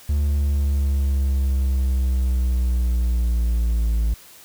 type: linear sweep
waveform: triangle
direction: down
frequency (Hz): 73.1 to 55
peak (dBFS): -15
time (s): 0.09-4.14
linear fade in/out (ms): 5
effects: white hiss -46 dBFS RMS until 4.44 s